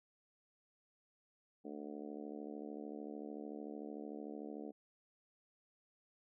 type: harmonic tone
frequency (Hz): 73.4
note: D2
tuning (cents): 0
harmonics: 3 / 4 / 5 / 6 / 7 / 8 / 9 / 10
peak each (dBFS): -50 / -48 / -55 / -51 / -56 / -58 / -60 / -59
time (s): 1.64-4.72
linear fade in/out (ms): 20
effects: none